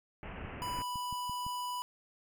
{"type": "low-pass noise", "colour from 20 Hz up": "pink", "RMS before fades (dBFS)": -44, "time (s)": [0.23, 0.82], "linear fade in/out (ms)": 0, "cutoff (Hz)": 2900, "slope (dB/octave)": 96}
{"type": "click train", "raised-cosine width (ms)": 5, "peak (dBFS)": -33, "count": 7, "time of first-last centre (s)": [0.45, 1.465], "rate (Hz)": 5.91}
{"type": "tone", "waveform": "square", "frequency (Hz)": 987.8, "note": "B5", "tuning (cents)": 0, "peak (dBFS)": -36, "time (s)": [0.62, 1.82], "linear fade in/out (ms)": 0}
{"effects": []}